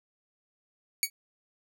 10% pulse tone with exponential decay, 2252 Hz, C#7, 27 cents sharp, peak -11 dBFS, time 1.03-1.1 s, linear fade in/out 1 ms, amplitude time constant 15 ms, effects none

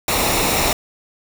pink noise with comb filter, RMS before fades -18 dBFS, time 0.08-0.73 s, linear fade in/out 2 ms, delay 0.63 ms, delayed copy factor -0.55, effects none

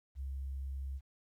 sine tone, 67.5 Hz, C#2, 45 cents flat, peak -37 dBFS, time 0.15-1.01 s, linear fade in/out 50 ms, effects 12-bit

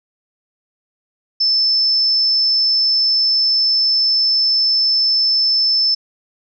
sine tone, 5274 Hz, E8, in tune, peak -12 dBFS, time 1.4-5.95 s, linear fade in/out 10 ms, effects none

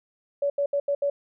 sine tone bursts at uneven times, 568 Hz, C#5, 42 cents sharp, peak -21 dBFS, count 5, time 0.42-0.5 / 0.58-0.66 / 0.73-0.8 / 0.88-0.95 / 1.02-1.1 s, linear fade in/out 5 ms, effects none

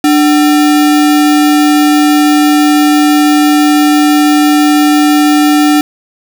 sine tone with sample-and-hold, 297 Hz, D4, 20 cents sharp, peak -4 dBFS, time 0.04-5.81 s, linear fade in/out 2 ms, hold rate 1050 Hz, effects none

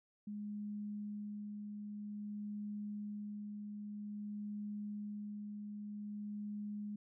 sine tone with tremolo, 207.7 Hz, G#3, in tune, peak -40 dBFS, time 0.27-6.96 s, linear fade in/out 5 ms, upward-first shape sine, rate 0.51 Hz, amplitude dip 30%, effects none

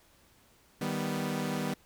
sawtooth chord, Eb augmented, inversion none, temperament equal, 155.56 / 196 / 246.9 Hz, Eb3 / G3 / B3, 0 / 0 / 0 cents, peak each -32 / -31 / -31 dBFS, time 0.81-1.74 s, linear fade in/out 5 ms, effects pink hiss -63 dBFS RMS until 1.85 s

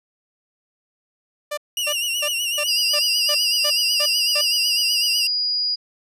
sawtooth tone bursts, 592 Hz, D5, 14 cents sharp, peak -20 dBFS, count 9, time 1.51-4.415 s, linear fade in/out 10 ms, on 65 ms, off 290 ms
sawtooth tone with vibrato, 2837 Hz, F7, 27 cents sharp, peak -18 dBFS, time 1.77-5.27 s, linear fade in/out 2 ms, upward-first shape sine, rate 8 Hz, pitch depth 71 cents each way
sine tone, 4892 Hz, D#8, 30 cents flat, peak -19 dBFS, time 2.67-5.76 s, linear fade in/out 20 ms
effects resampled to 32000 Hz

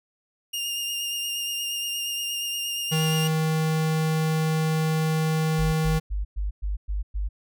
sawtooth tone with vibrato, 2819 Hz, F7, 16 cents sharp, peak -24 dBFS, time 0.53-3.28 s, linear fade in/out 10 ms, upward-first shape sine, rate 8.5 Hz, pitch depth 19 cents each way
square tone, 158.1 Hz, D#3, 28 cents sharp, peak -22 dBFS, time 2.91-6 s, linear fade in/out 20 ms
sine tone bursts, 50.2 Hz, G1, 42 cents sharp, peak -24 dBFS, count 7, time 5.58-7.29 s, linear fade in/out 20 ms, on 150 ms, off 110 ms
effects none

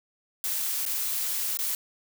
blue noise with dropouts, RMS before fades -29 dBFS, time 0.44-1.75 s, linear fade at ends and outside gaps 1 ms, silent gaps 0.853-0.862 / 1.572-1.589 s, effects none

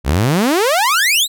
sawtooth exponential sweep, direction up, 59.3 to 4116 Hz, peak -8 dBFS, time 0.04-1.28 s, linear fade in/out 50 ms, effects none

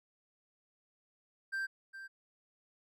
triangle tone with echo, 1574 Hz, G6, 7 cents sharp, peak -32 dBFS, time 1.52-1.67 s, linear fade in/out 20 ms, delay 410 ms, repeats 1, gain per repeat -11 dB, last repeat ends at 2.08 s, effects none

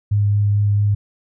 sine tone with vibrato, 102.7 Hz, G#2, 19 cents flat, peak -13 dBFS, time 0.11-0.95 s, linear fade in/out 10 ms, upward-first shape sine, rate 4.5 Hz, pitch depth 9 cents each way, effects none

